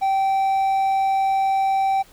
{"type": "tone", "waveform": "triangle", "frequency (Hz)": 776, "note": "G5", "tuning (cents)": -18, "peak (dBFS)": -15, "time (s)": [0.01, 2.03], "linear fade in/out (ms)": 20, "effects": ["pink hiss -51 dBFS RMS until 2.12 s"]}